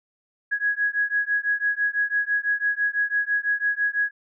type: beating tone pair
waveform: sine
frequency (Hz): 1661.2 / 1667.2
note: G#6 / G#6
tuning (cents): 0 / +6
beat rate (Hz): 6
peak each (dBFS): -24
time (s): 0.51-4.11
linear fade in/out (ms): 20
effects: none